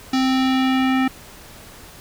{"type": "tone with low-pass filter sweep", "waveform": "square", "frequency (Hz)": 261.6, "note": "C4", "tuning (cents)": 0, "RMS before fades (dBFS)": -18, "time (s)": [0.13, 1.08], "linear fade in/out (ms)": 5, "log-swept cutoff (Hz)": [5000, 2200], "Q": 1.8, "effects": ["pink hiss -42 dBFS RMS until 2 s"]}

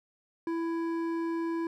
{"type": "tone with hard clipping", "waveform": "sine", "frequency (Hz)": 332.1, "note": "E4", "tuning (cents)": 13, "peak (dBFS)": -31, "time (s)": [0.47, 1.67], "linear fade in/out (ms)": 2, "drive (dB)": 10, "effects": []}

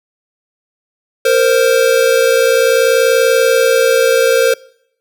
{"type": "tone pair together", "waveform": "square", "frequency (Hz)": [463.7, 524.2], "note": ["A#4", "C5"], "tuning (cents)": [-9, 3], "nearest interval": "major second", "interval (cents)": 212, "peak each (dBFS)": -12, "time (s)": [1.25, 4.54], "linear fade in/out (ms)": 5, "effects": ["noise-tail reverb RT60 0.7 s tail -24 dB re dry"]}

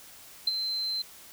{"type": "tone with ADSR envelope", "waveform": "sine", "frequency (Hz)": 4100, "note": "C8", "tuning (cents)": -36, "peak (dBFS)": -19, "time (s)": [0.47, 1.02], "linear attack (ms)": 5, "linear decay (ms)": 24, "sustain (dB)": -9, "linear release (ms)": 4, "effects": ["tanh soft clip ceiling -16 dBFS", "white hiss -50 dBFS RMS until 1.32 s"]}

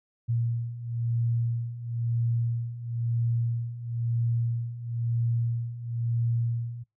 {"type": "beating tone pair", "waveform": "sine", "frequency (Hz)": [116.54, 117.54], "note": ["A#2", "A#2"], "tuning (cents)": [0, 15], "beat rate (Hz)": 1, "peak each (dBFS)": [-31, -27], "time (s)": [0.28, 6.84], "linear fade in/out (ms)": 20, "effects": ["noise-tail reverb RT60 0.2 s tail -24 dB re dry"]}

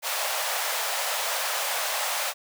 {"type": "high-pass noise", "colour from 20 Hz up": "pink", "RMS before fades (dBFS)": -28, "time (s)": [0.02, 2.34], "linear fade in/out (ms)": 50, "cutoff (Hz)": 550, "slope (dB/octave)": 48, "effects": []}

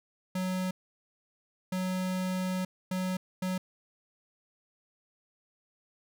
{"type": "tone bursts at uneven times", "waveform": "square", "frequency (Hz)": 185, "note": "F#3", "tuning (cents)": 0, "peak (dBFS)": -30, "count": 4, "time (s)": [[0.35, 0.71], [1.72, 2.65], [2.91, 3.17], [3.42, 3.58]], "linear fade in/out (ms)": 5, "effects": []}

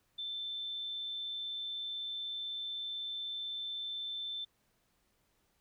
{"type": "tone", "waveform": "sine", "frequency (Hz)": 3542, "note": "A7", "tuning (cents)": 11, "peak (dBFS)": -37, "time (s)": [0.18, 4.45], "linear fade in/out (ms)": 10, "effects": ["pink hiss -75 dBFS RMS until 5.6 s"]}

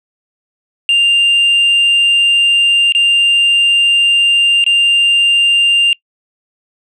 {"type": "tone with dropouts", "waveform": "sine", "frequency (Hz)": 2794, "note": "F7", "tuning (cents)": 0, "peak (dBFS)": -5, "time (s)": [0.89, 5.93], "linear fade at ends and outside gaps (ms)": 1, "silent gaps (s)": [[2.922, 2.949], [4.641, 4.664]], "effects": ["noise-tail reverb RT60 0.1 s tail -26 dB re dry", "tanh soft clip ceiling -6 dBFS"]}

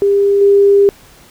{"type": "tone with level steps", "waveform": "sine", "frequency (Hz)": 400.5, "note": "G4", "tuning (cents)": 37, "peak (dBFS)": [-8, -5], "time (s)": [0.02, 0.89], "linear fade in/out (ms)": 0, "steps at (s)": 0.41, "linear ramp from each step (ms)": 5, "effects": ["pink hiss -43 dBFS RMS until 1.3 s"]}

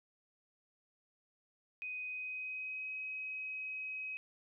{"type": "tone with pitch glide", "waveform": "sine", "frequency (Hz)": [2502, 2537], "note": ["D#7", "D#7"], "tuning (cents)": [9, 33], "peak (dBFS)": -39, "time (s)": [1.82, 4.17], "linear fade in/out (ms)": 0, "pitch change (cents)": 24, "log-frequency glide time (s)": [2.04, 2.91], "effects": []}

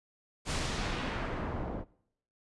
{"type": "noise with low-pass filter sweep", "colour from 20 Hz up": "pink", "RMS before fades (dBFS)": -35, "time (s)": [0.45, 1.85], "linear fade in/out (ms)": 50, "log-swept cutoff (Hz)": [9800, 570], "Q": 0.82, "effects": ["noise-tail reverb RT60 0.7 s tail -22 dB re dry", "resampled to 24000 Hz"]}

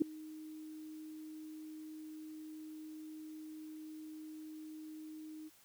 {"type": "tone with ADSR envelope", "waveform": "sine", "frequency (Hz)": 311.1, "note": "D#4", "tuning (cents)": 0, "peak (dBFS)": -23, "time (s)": [0, 5.5], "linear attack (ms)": 19, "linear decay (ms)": 3, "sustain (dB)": -23, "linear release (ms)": 32, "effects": ["white hiss -65 dBFS RMS until 5.64 s"]}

